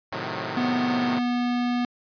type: chord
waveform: 5% pulse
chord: A diminished seventh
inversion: none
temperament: equal with one note detuned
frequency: 110 / 130.81 / 155.56 / 182.13 Hz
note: A2 / C3 / Eb3 / Gb3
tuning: 0 / 0 / 0 / -27 cents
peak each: -23 dBFS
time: 0.12-1.19 s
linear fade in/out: 5 ms
type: tone with pitch glide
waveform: square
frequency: 246.6 to 243.9 Hz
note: B3 to B3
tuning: -2 to -21 cents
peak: -23 dBFS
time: 0.57-1.85 s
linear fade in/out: 2 ms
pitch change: -19 cents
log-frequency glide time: 0.83-1.26 s
effects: resampled to 11025 Hz